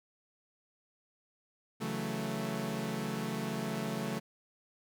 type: chord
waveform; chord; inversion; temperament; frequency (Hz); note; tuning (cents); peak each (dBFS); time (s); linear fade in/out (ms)
sawtooth; F# minor seventh; second; equal; 138.59 / 164.81 / 185 / 220; C#3 / E3 / F#3 / A3; 0 / 0 / 0 / 0; -37 / -38 / -36 / -33; 1.8-4.2; 20
effects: none